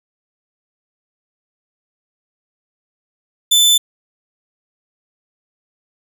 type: tone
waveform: sawtooth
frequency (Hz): 3520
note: A7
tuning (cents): 0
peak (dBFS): -6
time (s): 3.51-3.78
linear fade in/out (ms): 10
effects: none